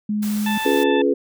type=tone; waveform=sine; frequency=210 Hz; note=G#3; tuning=19 cents sharp; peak=-19 dBFS; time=0.09-0.58 s; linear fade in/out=5 ms
type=noise; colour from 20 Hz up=white; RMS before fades=-34 dBFS; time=0.22-0.84 s; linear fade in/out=10 ms
type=harmonic tone; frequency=880 Hz; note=A5; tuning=in tune; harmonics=1 / 2 / 3 / 4; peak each=-25 / -28 / -30 / -31 dBFS; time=0.46-1.02 s; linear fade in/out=5 ms
type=chord; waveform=sine; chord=C# dominant seventh; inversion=none; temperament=equal with one note detuned; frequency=277.2 / 349.2 / 422.1 / 493.9 Hz; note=C#4 / E#4 / G#4 / B4; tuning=0 / 0 / +28 / 0 cents; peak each=-20 / -22 / -19 / -22 dBFS; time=0.65-1.14 s; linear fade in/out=10 ms
effects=none